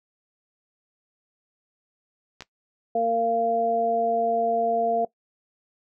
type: clicks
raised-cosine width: 0.2 ms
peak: -21 dBFS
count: 2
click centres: 2.407 / 2.422 s
type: harmonic tone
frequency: 230.1 Hz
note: A#3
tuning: 22 cents flat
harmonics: 1 / 2 / 3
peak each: -33 / -25 / -22 dBFS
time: 2.95-5.05 s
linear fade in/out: 5 ms
effects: noise-tail reverb RT60 0.1 s tail -19 dB re dry